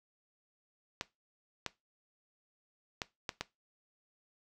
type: clicks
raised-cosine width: 0.2 ms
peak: -17 dBFS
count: 5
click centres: 1.011 / 1.663 / 3.018 / 3.292 / 3.41 s
effects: noise-tail reverb RT60 0.2 s tail -18 dB re dry